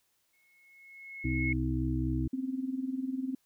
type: tone with exponential growth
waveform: sine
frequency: 2179 Hz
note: C#7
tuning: 30 cents flat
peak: -29 dBFS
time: 0.33-1.53 s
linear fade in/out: 5 ms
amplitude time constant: 260 ms
type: harmonic tone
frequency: 63.9 Hz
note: C2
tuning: 40 cents flat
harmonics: 1 / 2 / 4 / 5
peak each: -33 / -33 / -35 / -34 dBFS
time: 1.24-2.28 s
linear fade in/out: 10 ms
type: tone with tremolo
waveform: sine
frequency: 261.6 Hz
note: C4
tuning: in tune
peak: -28 dBFS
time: 2.33-3.35 s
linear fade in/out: 5 ms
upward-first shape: sine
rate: 20 Hz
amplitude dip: 75%
effects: white hiss -74 dBFS RMS until 3.45 s